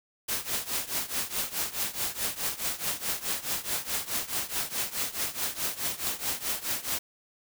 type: noise with tremolo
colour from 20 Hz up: white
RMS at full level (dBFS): -28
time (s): 0.28-6.99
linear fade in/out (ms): 10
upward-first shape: triangle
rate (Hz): 4.7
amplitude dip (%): 90
effects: none